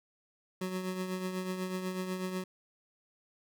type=tone with tremolo; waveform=25% pulse; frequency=185.1 Hz; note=F#3; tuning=1 cent sharp; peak=-28 dBFS; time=0.61-2.44 s; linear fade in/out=5 ms; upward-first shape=triangle; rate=8.1 Hz; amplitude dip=55%; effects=none